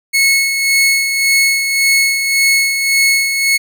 sawtooth tone with tremolo, 2191 Hz, C#7, 21 cents flat, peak -5 dBFS, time 0.13-3.58 s, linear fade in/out 20 ms, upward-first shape sine, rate 1.8 Hz, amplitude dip 50%, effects none

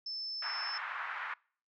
sine tone, 5274 Hz, E8, in tune, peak -37 dBFS, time 0.06-0.78 s, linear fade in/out 5 ms
white band-pass noise, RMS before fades -40 dBFS, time 0.42-1.34 s, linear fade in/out 5 ms, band 990 to 1800 Hz, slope 24 dB/octave
effects noise-tail reverb RT60 0.5 s tail -26 dB re dry

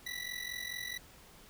25% pulse ring-modulated tone, 1962 Hz, B6, 12 cents flat, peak -32 dBFS, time 0.06-0.98 s, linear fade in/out 5 ms, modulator 22.3 Hz, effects pink hiss -57 dBFS RMS until 1.49 s

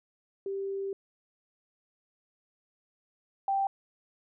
sine tone pair in turn, 392 / 784 Hz, G4 / G5, 0 / 0 cents, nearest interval octave, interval 1200 cents, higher second, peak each -31 / -25 dBFS, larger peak second, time 0.46-0.93 / 3.48-3.67 s, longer first, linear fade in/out 2 ms, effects none

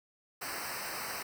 pink noise with comb filter, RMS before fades -39 dBFS, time 0.41-1.23 s, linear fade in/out 10 ms, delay 0.29 ms, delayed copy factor -1, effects none

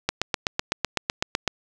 click train, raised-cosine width 0.2 ms, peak -4 dBFS, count 12, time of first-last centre 0.09-1.477 s, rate 7.93 Hz, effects none

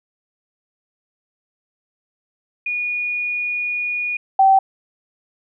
sine tone pair in turn, 2450 / 773.1 Hz, D#7 / G5, -27 / -24 cents, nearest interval octave + minor sixth, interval 1997 cents, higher first, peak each -20 / -9 dBFS, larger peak second, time 2.66-4.17 / 4.39-4.59 s, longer first, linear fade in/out 5 ms, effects none

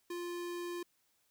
square tone, 349.2 Hz, F4, in tune, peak -39 dBFS, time 0.1-0.83 s, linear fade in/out 5 ms, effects white hiss -75 dBFS RMS until 1.3 s

